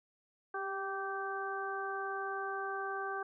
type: harmonic tone with a mistuned harmonic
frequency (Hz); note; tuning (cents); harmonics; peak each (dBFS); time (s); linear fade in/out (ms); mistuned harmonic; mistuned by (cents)
388.4; G4; -16; 1 / 2 / 3 / 4; -41 / -41 / -41 / -41; 0.54-3.23; 5; 1; +22
effects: none